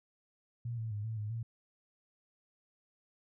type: tone with pitch steps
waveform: sine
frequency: 118.3 / 112.1 / 103.9 / 111.8 / 105.5 / 114.8 Hz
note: A#2 / A2 / G#2 / A2 / G#2 / A#2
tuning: +26 / +33 / +1 / +28 / +28 / -26 cents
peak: -35 dBFS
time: 0.65-1.43 s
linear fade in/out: 5 ms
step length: 130 ms
effects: none